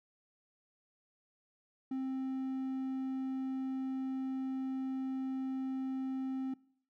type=tone; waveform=triangle; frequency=263.6 Hz; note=C4; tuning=13 cents sharp; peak=-32 dBFS; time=1.91-6.54 s; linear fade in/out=5 ms; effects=noise-tail reverb RT60 0.6 s tail -23 dB re dry